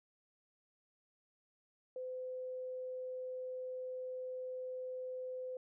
sine tone, 510 Hz, C5, 44 cents flat, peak -40 dBFS, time 1.96-5.57 s, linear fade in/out 2 ms, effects none

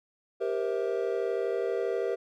triangle chord, C dominant seventh, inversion second, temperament just, 392.4 / 470.9 / 523.3 / 654.1 Hz, G4 / Bb4 / C5 / E5, +2 / +18 / 0 / -14 cents, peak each -29 / -29 / -34 / -34 dBFS, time 0.4-2.16 s, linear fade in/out 20 ms, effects none

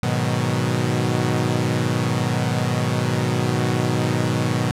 sawtooth chord, G# minor seventh, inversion none, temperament equal, 103.83 / 123.47 / 155.56 / 185 Hz, G#2 / B2 / D#3 / F#3, 0 / 0 / 0 / 0 cents, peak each -22 / -18 / -21 / -23 dBFS, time 0.03-4.71 s, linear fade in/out 0 ms, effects low-pass 10000 Hz 12 dB/octave

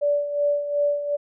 sine tone with tremolo, 580 Hz, D5, 22 cents flat, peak -17 dBFS, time 0.01-1.17 s, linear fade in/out 20 ms, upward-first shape sine, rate 2.7 Hz, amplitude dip 65%, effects none

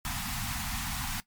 pink band-stop noise, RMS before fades -34 dBFS, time 0.05-1.2 s, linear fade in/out 0 ms, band 270 to 710 Hz, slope 96 dB/octave, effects noise-tail reverb RT60 0.1 s tail -17 dB re dry + MP3 96 kbps

